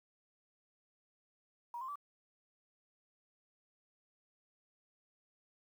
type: tone with pitch steps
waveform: sine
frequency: 951 / 1049.1 / 1157.4 Hz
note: A#5 / C6 / D6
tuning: +34 / +4 / -26 cents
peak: -40 dBFS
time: 1.74-1.956 s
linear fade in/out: 2 ms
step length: 72 ms
effects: 11-bit